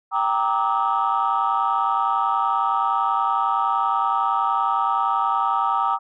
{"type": "chord", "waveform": "sine", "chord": "E half-diminished seventh", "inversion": "first", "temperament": "equal with one note detuned", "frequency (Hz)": [784, 932.3, 1174.7, 1285.4], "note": ["G5", "Bb5", "D6", "E6"], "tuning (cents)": [0, 0, 0, -44], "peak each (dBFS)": -23, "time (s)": [0.11, 5.99], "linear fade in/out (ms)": 50, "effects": ["tanh soft clip ceiling -11 dBFS"]}